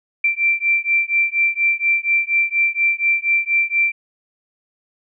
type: beating tone pair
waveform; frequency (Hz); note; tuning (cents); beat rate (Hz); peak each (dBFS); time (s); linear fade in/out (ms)
sine; 2349 / 2353.2; D7 / D7; 0 / +3; 4.2; -18; 0.24-3.92; 5
effects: none